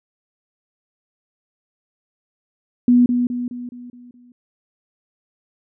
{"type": "tone with echo", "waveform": "sine", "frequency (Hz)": 244.6, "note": "B3", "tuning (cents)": -16, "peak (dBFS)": -9, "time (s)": [2.88, 3.06], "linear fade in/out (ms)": 2, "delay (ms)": 210, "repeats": 6, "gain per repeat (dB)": -6, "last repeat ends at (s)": 4.32, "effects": []}